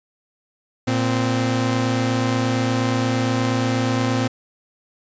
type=tone pair together; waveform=sawtooth; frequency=115.66 / 259.8 Hz; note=A#2 / C4; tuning=-13 / -12 cents; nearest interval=octave + major second; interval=1401 cents; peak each=-17 dBFS; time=0.87-4.28 s; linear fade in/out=10 ms; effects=resampled to 16000 Hz